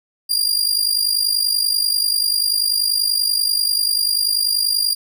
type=tone with amplitude modulation; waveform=sawtooth; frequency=4796 Hz; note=D8; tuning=36 cents sharp; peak=-10 dBFS; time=0.29-4.95 s; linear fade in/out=20 ms; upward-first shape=sine; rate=50.3 Hz; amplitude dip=70%; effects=none